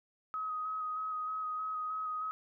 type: tone with vibrato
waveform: sine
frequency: 1263 Hz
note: D#6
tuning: 26 cents sharp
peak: -34 dBFS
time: 0.34-2.31 s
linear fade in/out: 0 ms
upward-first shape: square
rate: 3.2 Hz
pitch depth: 15 cents each way
effects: none